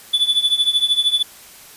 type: tone with tremolo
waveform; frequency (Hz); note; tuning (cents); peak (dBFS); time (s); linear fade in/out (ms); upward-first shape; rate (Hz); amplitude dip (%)
triangle; 3466; A7; -27; -9; 0.13-1.23; 10; triangle; 13; 90
effects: white hiss -42 dBFS RMS until 1.76 s + resampled to 32000 Hz